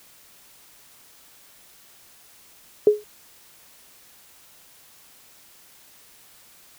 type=tone with exponential decay; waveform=sine; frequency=419.7 Hz; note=G#4; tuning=18 cents sharp; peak=-7 dBFS; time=2.87-3.04 s; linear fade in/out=2 ms; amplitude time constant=35 ms; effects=white hiss -52 dBFS RMS until 6.78 s